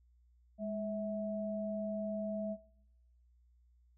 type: tone pair together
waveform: sine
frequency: 206.9 / 650 Hz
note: G#3 / E5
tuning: -6 / -24 cents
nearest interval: octave + minor sixth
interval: 1982 cents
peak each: -38 / -39 dBFS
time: 0.58-2.57 s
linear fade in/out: 50 ms
effects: noise-tail reverb RT60 0.8 s tail -20 dB re dry + added 60 Hz sine -64 dBFS peak until 3.97 s